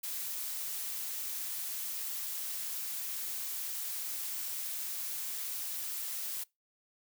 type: noise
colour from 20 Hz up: blue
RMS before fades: -38 dBFS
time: 0.03-6.44 s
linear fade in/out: 10 ms
effects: noise-tail reverb RT60 0.2 s tail -23 dB re dry